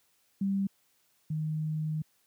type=tone pair in turn; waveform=sine; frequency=196 / 155.26 Hz; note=G3 / D#3; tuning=0 / -3 cents; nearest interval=major third; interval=403 cents; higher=first; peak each=-26 / -29 dBFS; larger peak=first; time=0.41-0.67 / 1.3-2.02 s; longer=second; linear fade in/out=5 ms; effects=white hiss -70 dBFS RMS until 2.26 s + high-pass 60 Hz 12 dB/octave